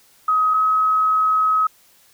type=tone pair in turn; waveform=sine; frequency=1264 / 1275 Hz; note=D#6 / D#6; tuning=+27 / +42 cents; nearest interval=unison; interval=15 cents; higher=second; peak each=-14 dBFS; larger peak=neither; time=0.28-0.54 / 0.54-1.67 s; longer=second; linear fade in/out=5 ms; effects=white hiss -54 dBFS RMS until 2.13 s